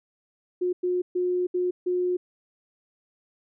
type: tone bursts at uneven times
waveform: sine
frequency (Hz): 360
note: F#4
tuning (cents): -47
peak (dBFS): -22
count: 5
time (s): 0.61-0.73 / 0.83-1.02 / 1.15-1.47 / 1.54-1.71 / 1.86-2.17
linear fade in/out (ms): 10
effects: none